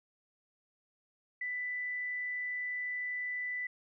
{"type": "tone", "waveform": "sine", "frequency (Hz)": 1987, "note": "B6", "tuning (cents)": 10, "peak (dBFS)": -34, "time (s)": [1.41, 3.67], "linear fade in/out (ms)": 5, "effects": []}